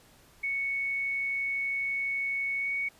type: tone with pitch glide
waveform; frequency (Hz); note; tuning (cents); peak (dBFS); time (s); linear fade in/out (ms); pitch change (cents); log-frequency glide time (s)
sine; 2217 to 2231; C#7 to C#7; 0 to +11; -28; 0.43-2.89; 10; +11; 2.58-2.69
effects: pink hiss -59 dBFS RMS until 2.99 s + resampled to 32000 Hz